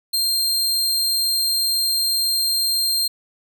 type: tone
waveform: sawtooth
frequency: 4186 Hz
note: C8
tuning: in tune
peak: -15 dBFS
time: 0.13-3.08 s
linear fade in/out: 10 ms
effects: none